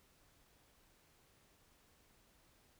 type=silence; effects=pink hiss -70 dBFS RMS until 2.79 s